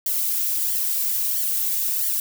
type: noise with flanger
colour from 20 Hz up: violet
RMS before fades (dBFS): -23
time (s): 0.06-2.2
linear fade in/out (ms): 2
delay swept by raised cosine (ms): 0.77 to 3.37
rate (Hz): 1.5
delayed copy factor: -0.95
effects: none